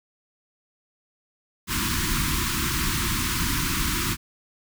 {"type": "band-stop noise", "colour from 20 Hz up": "pink", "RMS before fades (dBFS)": -25, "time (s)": [1.67, 4.17], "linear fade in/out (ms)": 50, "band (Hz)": [360, 950], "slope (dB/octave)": 96, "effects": []}